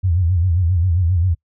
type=tone with vibrato; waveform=sine; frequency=88 Hz; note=F2; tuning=14 cents sharp; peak=-13 dBFS; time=0.03-1.35 s; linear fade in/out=20 ms; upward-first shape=sine; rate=7.5 Hz; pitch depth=130 cents each way; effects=noise-tail reverb RT60 0.1 s tail -25 dB re dry